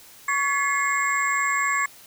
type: tone cluster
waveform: sine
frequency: 1121 / 1708 / 2004 / 2148 / 7600 Hz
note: C#6 / G#6 / B6 / C7 / A#8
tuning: +19 / +48 / +25 / +45 / +33 cents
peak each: -24 / -26 / -33 / -26 / -32 dBFS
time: 0.28-1.86 s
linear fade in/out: 5 ms
effects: white hiss -48 dBFS RMS until 2.06 s